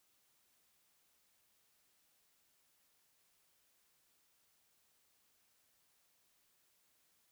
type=silence; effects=white hiss -75 dBFS RMS until 7.31 s